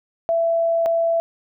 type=tone pair in turn; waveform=sine; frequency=667 / 667 Hz; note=E5 / E5; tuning=+20 / +20 cents; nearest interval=unison; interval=0 cents; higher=neither; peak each=-16 dBFS; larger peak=neither; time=0.29-0.86 / 0.86-1.2 s; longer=first; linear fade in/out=0 ms; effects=none